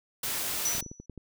white noise, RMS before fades -32 dBFS, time 0.23-0.81 s, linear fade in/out 5 ms
sine tone with exponential decay, 5920 Hz, F#8, in tune, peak -24 dBFS, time 0.65-1.06 s, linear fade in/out 5 ms, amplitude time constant 87 ms
clicks, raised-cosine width 3 ms, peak -29 dBFS, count 8, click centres 0.751 / 0.782 / 0.826 / 0.863 / 0.915 / 1 / 1.097 / 1.177 s
effects none

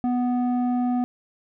square tone with low-pass filter, 246.9 Hz, B3, in tune, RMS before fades -23 dBFS, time 0.04-1.04 s, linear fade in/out 0 ms, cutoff 670 Hz, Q 1.5, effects none

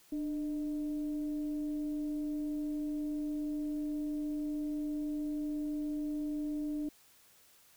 sine tone with frequency modulation, 297.9 Hz, D4, 25 cents sharp, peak -33 dBFS, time 0.12-6.89 s, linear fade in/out 5 ms, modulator 321 Hz, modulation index 0.26, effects white hiss -63 dBFS RMS until 7.76 s

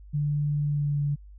sine tone with pitch glide, 146.83 to 144.31 Hz, D3 to D3, 0 to -30 cents, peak -23 dBFS, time 0.13-1.16 s, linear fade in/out 20 ms, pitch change -30 cents, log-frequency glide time 0.61-1.01 s, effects added 50 Hz sine -44 dBFS peak until 1.38 s

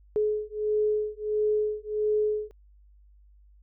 sine beating tone pair, 423.8 / 425.3 Hz, G#4 / G#4, +35 / +41 cents, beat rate 1.5 Hz, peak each -27 dBFS, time 0.16-2.51 s, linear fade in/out 0 ms, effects added 50 Hz sine -53 dBFS peak until 3.62 s

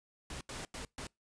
pink noise bursts at uneven times, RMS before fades -43 dBFS, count 4, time 0.3-0.41 / 0.49-0.65 / 0.74-0.85 / 0.98-1.07 s, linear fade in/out 2 ms, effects noise-tail reverb RT60 0.2 s tail -25 dB re dry + resampled to 22050 Hz

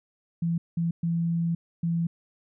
sine tone bursts at uneven times, 168.1 Hz, E3, 34 cents sharp, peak -23 dBFS, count 4, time 0.42-0.58 / 0.77-0.91 / 1.03-1.55 / 1.83-2.07 s, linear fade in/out 5 ms, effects none

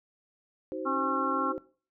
sine chord, C diminished, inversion first, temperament just, 314 / 376.7 / 523.3 Hz, Eb4 / Gb4 / C5, +16 / +31 / 0 cents, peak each -37 dBFS, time 0.72-1.58 s, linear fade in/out 0 ms
harmonic tone, 271.3 Hz, C#4, 37 cents flat, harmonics 1 / 3 / 4 / 5, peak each -33 / -38 / -31 / -31 dBFS, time 0.85-1.53 s, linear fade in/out 20 ms
effects noise-tail reverb RT60 0.4 s tail -19 dB re dry

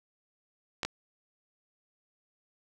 clicks, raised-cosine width 0.2 ms, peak -14 dBFS, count 2, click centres 0.832 / 0.85 s, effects none

